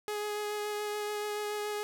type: tone with vibrato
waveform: sawtooth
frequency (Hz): 418.1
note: G#4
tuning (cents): +12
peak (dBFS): -29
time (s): 0.08-1.83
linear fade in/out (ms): 0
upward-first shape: sine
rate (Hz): 7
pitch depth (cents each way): 11
effects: none